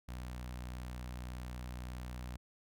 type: tone with notch filter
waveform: sawtooth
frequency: 61.74 Hz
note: B1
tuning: in tune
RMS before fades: -44 dBFS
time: 0.08-2.37 s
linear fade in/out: 10 ms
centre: 400 Hz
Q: 1.4
effects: none